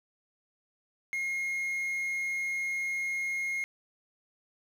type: tone with quantisation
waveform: triangle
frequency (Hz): 2147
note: C7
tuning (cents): +44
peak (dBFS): -28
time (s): 1.13-3.64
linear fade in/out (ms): 0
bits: 9
effects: none